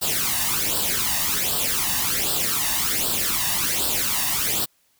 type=noise with flanger; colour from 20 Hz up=white; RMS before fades=-23 dBFS; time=0.01-4.66 s; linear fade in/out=20 ms; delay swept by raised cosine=0.23 to 1.1 ms; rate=1.3 Hz; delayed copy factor=+0.7; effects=white hiss -64 dBFS RMS until 4.99 s